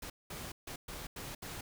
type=noise bursts at uneven times; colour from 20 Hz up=pink; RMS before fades=-44 dBFS; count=6; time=0.02-0.1 / 0.3-0.52 / 0.67-0.76 / 0.88-1.07 / 1.16-1.35 / 1.42-1.61 s; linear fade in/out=5 ms; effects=none